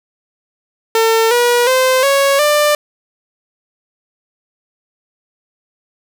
sawtooth tone with pitch steps, 450 / 482.3 / 516.9 / 554 / 593.8 Hz, A4 / B4 / C5 / C#5 / D5, +39 / -41 / -21 / -1 / +19 cents, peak -6 dBFS, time 0.95-2.75 s, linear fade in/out 2 ms, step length 360 ms, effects none

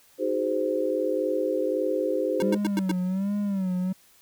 sine chord, Ab dominant seventh, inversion second, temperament just, 311.5 / 373.8 / 415.3 / 519.1 Hz, Eb4 / Gb4 / Ab4 / C5, +2 / +18 / 0 / -14 cents, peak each -30 / -30 / -30 / -26 dBFS, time 0.18-2.58 s, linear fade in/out 50 ms
square tone bursts, 312.1 Hz, D#4, 5 cents sharp, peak -24 dBFS, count 5, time 2.4-2.915 s, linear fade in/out 2 ms, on 23 ms, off 100 ms
triangle tone with vibrato, 193.1 Hz, G3, 26 cents flat, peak -22 dBFS, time 2.42-3.93 s, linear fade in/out 10 ms, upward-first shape sine, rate 1.3 Hz, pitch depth 110 cents each way
effects white hiss -58 dBFS RMS until 4.21 s

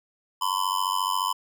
square tone with amplitude modulation, 1016 Hz, B5, 49 cents sharp, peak -20 dBFS, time 0.41-1.33 s, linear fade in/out 10 ms, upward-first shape sine, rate 94.3 Hz, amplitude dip 100%, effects none

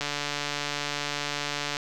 click train, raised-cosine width 0.2 ms, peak -12 dBFS, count 256, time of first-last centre 0.01-1.769 s, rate 145 Hz, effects none

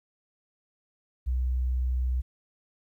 sine tone, 62.9 Hz, B1, 32 cents sharp, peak -24 dBFS, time 1.26-2.22 s, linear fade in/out 20 ms, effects 11-bit

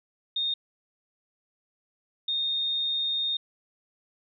sine tone pair in turn, 3679 / 3679 Hz, A#7 / A#7, -24 / -24 cents, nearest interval unison, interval 0 cents, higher neither, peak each -25 dBFS, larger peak neither, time 0.36-0.54 / 2.28-3.37 s, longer second, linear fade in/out 5 ms, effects none

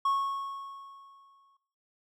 triangle tone with exponential decay, 1100 Hz, C#6, 14 cents flat, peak -22 dBFS, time 0.05-1.57 s, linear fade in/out 5 ms, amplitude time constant 330 ms, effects noise-tail reverb RT60 0.5 s tail -18 dB re dry

